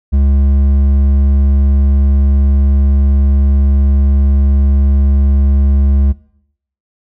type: tone with hard clipping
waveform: triangle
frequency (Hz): 69.3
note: C#2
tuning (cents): 0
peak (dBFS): -9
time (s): 0.12-6.13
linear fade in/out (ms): 20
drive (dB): 10
effects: noise-tail reverb RT60 0.7 s tail -19 dB re dry